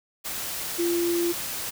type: tone in noise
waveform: sine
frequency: 343.9 Hz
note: F4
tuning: 27 cents flat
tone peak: -22 dBFS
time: 0.78-1.33 s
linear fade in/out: 20 ms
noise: white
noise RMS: -32 dBFS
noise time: 0.24-1.71 s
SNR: +7 dB
effects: none